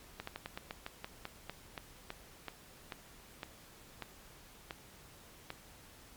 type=slowing click train; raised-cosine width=0.3 ms; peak=-24 dBFS; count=18; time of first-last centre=0.2-5.504 s; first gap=74 ms; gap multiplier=1.16; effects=pink hiss -57 dBFS RMS until 6.16 s + MP3 96 kbps